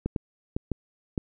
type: clicks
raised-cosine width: 3 ms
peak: -14 dBFS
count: 5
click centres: 0.06 / 0.162 / 0.565 / 0.717 / 1.178 s
effects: none